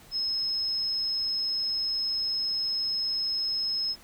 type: tone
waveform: sine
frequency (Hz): 5170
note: E8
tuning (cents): -34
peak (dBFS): -26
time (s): 0.11-3.96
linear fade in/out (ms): 50
effects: pink hiss -53 dBFS RMS until 4.03 s